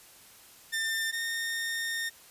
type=tone pair in turn; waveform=sawtooth; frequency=1797 / 1831.6 Hz; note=A6 / A#6; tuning=+36 / -31 cents; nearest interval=unison; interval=33 cents; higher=second; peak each=-25 / -27 dBFS; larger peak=first; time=0.72-1.12 / 1.12-2.1 s; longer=second; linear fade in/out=20 ms; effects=white hiss -54 dBFS RMS until 2.3 s + resampled to 32000 Hz